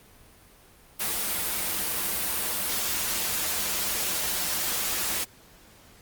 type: noise with comb filter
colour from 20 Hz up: white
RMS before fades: -28 dBFS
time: 0.99-5.25 s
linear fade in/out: 20 ms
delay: 7.4 ms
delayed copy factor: -0.6
effects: pink hiss -54 dBFS RMS until 6.01 s + Opus 32 kbps